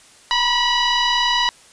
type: tone with frequency modulation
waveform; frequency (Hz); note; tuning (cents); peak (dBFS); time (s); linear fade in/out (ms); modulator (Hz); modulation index
sine; 997; B5; +16; -15; 0.31-1.49; 0; 977; 3.6
effects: white hiss -48 dBFS RMS until 1.72 s + resampled to 22050 Hz